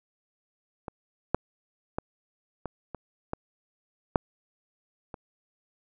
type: clicks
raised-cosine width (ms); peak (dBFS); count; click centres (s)
1; -21 / -8 / -15 / -19 / -22 / -16 / -6 / -24; 8; 0.882 / 1.346 / 1.985 / 2.657 / 2.947 / 3.334 / 4.158 / 5.142
effects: none